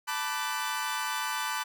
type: chord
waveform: sawtooth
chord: B minor seventh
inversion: third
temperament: equal with one note detuned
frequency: 880 / 987.8 / 1174.7 / 1508.5 Hz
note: A5 / B5 / D6 / F#6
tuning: 0 / 0 / 0 / +33 cents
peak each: -32 dBFS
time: 0.07-1.64 s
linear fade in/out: 20 ms
effects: none